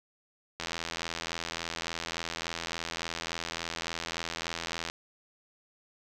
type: click train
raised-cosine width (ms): 0.2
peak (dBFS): -16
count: 360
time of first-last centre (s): 0.6-4.899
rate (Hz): 83.5
effects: none